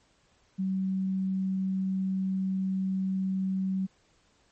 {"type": "tone", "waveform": "sine", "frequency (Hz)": 190, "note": "F#3", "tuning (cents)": 46, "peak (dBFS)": -26, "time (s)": [0.58, 3.87], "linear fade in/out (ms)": 20, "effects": ["pink hiss -66 dBFS RMS until 4.51 s", "MP3 32 kbps"]}